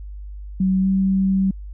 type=tone with pitch glide; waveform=sine; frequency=188.7 to 191.89 Hz; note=F#3 to G3; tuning=+34 to -37 cents; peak=-15 dBFS; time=0.6-1.51 s; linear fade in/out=5 ms; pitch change=+29 cents; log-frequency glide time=0.8-0.87 s; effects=added 50 Hz sine -31 dBFS peak until 1.73 s